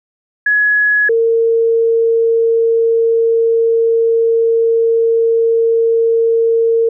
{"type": "tone pair in turn", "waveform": "sine", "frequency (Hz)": [1685, 457.3], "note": ["G#6", "A#4"], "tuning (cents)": [25, -33], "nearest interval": "octave + major seventh", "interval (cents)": 2258, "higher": "first", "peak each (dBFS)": -9, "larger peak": "neither", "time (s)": [[0.46, 1.09], [1.09, 6.89]], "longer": "second", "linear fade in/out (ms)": 5, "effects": []}